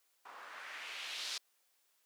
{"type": "noise with low-pass filter sweep", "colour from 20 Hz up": "blue", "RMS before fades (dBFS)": -45, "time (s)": [0.25, 1.38], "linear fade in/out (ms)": 5, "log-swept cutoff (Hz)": [1000, 4700], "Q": 1.8, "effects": ["white hiss -75 dBFS RMS until 2.05 s", "high-pass 400 Hz 12 dB/octave"]}